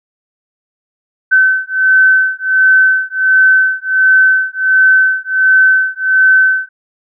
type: beating tone pair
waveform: sine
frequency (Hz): 1528 / 1529.4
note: G6 / G6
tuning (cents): -45 / -43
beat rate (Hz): 1.4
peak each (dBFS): -10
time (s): 1.31-6.69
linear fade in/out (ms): 20
effects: none